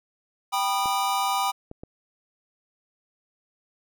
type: chord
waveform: square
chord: G augmented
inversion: none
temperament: just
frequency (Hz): 784 / 980 / 1225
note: G5 / B5 / D#6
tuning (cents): 0 / -14 / -27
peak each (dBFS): -27 / -28 / -29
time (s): 0.52-1.52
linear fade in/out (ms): 20
type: clicks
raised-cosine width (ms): 2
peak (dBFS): -25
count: 3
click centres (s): 0.858 / 1.714 / 1.835
effects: none